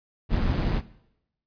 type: noise with amplitude modulation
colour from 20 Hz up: brown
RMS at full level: -21 dBFS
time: 0.29-0.82 s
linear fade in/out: 50 ms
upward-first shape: sine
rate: 189 Hz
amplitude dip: 70%
effects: noise-tail reverb RT60 0.8 s tail -18 dB re dry + resampled to 11025 Hz